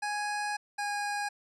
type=tone pair in turn; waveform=25% pulse; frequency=830.6 / 820.6 Hz; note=G#5 / G#5; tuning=0 / -21 cents; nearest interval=unison; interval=21 cents; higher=first; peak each=-27 dBFS; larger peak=neither; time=0.02-0.57 / 0.78-1.29 s; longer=first; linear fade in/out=10 ms; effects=resampled to 24000 Hz